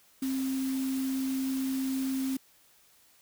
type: tone in noise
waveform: sine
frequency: 264.9 Hz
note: C4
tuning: 22 cents sharp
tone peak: -28 dBFS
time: 0.22-2.37 s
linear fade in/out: 5 ms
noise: white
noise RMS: -43 dBFS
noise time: 0.22-2.37 s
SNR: +12 dB
effects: white hiss -62 dBFS RMS until 3.21 s